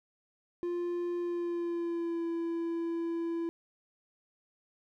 triangle tone with pitch glide, 349.2 to 335.2 Hz, F4 to E4, 0 to +29 cents, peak -29 dBFS, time 0.63-3.49 s, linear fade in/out 0 ms, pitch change -71 cents, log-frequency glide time 1.19-2.26 s, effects none

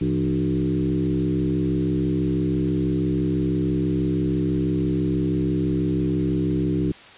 sine tone with frequency modulation, 233.1 Hz, A#3, in tune, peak -19 dBFS, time 0.01-6.92 s, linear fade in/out 5 ms, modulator 66.1 Hz, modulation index 2, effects white hiss -44 dBFS RMS until 7.17 s + resampled to 8000 Hz

